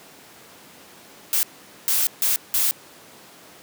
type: noise bursts at uneven times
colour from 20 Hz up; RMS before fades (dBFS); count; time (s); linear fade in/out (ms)
blue; -20; 4; 1.33-1.43 / 1.88-2.07 / 2.22-2.36 / 2.54-2.71; 0
effects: pink hiss -46 dBFS RMS until 3.62 s + high-pass 200 Hz 12 dB/octave